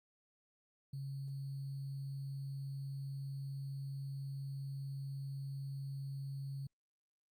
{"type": "tone with sample-and-hold", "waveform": "sine", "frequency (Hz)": 137.4, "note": "C#3", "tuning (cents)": -15, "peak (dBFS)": -40, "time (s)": [0.93, 6.67], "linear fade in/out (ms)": 5, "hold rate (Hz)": 4410, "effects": ["Opus 48 kbps"]}